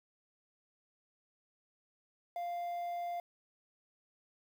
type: tone with quantisation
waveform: triangle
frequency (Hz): 697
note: F5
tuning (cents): -4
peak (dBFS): -34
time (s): 2.36-3.2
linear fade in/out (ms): 2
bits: 10
effects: none